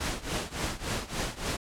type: noise with tremolo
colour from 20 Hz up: pink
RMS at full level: -29 dBFS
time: 0-1.57 s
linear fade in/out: 10 ms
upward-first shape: triangle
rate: 3.5 Hz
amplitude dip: 90%
effects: low-pass 9000 Hz 12 dB/octave